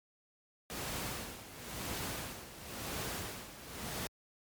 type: noise with tremolo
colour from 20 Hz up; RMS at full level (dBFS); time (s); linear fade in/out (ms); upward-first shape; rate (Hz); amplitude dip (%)
pink; -38; 0.7-4.07; 0; sine; 0.96; 75
effects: high-pass 60 Hz 12 dB/octave + MP3 96 kbps